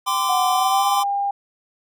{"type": "chord", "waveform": "square", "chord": "G suspended fourth", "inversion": "none", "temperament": "equal with one note detuned", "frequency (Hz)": [784, 1026.7, 1174.7], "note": ["G5", "C6", "D6"], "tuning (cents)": [0, -33, 0], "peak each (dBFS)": [-28, -22, -24], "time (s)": [0.06, 1.04], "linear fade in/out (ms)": 20}
{"type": "tone with pitch glide", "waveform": "sine", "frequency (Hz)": [740, 802.3], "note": ["F#5", "G5"], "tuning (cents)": [0, 40], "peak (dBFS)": -19, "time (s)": [0.29, 1.31], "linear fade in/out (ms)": 5, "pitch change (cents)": 140, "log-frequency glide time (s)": [0.52, 0.87]}
{"effects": []}